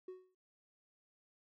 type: tone with exponential decay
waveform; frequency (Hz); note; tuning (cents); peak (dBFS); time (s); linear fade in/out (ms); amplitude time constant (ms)
triangle; 370; F#4; 0; -39; 0.08-0.35; 5; 58
effects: tanh soft clip ceiling -38 dBFS + MP3 64 kbps